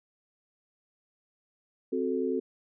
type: chord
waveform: sine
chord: F# diminished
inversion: second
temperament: equal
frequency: 261.6 / 370 / 440 Hz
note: C4 / F#4 / A4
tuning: 0 / 0 / 0 cents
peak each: -31 dBFS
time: 1.92-2.4 s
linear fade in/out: 10 ms
effects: none